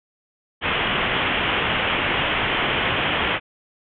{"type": "low-pass noise", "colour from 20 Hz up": "white", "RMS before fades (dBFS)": -22, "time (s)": [0.61, 3.4], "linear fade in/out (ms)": 50, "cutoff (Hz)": 3300, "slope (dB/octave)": 96, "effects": []}